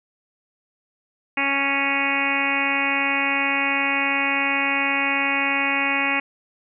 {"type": "harmonic tone", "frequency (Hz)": 277.2, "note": "C#4", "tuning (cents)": 0, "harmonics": [1, 2, 3, 4, 5, 6, 7, 8, 9, 10], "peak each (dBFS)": [-29, -34, -29, -30, -33, -32, -27, -25, -25, -30], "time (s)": [1.37, 6.2], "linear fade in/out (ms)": 5, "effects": []}